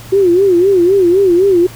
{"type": "tone with vibrato", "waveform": "sine", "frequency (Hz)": 370, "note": "F#4", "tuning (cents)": 0, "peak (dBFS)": -6, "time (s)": [0.12, 1.67], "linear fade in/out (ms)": 10, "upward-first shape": "sine", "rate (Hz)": 3.9, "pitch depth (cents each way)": 140, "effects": ["added 115 Hz sine -33 dBFS peak until 1.75 s", "pink hiss -35 dBFS RMS until 1.75 s"]}